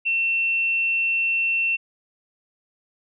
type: tone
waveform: sine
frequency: 2700 Hz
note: E7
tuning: 41 cents sharp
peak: -19 dBFS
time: 0.05-1.77 s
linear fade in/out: 20 ms
effects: none